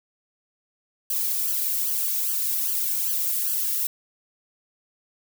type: noise with flanger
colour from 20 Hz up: violet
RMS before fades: -25 dBFS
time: 1.1-3.87 s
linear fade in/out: 2 ms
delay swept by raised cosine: 0.65 to 1.85 ms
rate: 2.5 Hz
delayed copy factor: +0.9
effects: none